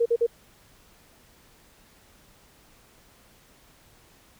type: tone bursts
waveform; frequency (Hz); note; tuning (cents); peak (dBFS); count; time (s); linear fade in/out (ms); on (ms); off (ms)
sine; 467.9; A#4; +6; -18; 3; 0-0.266; 10; 58; 46
effects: pink hiss -57 dBFS RMS until 4.39 s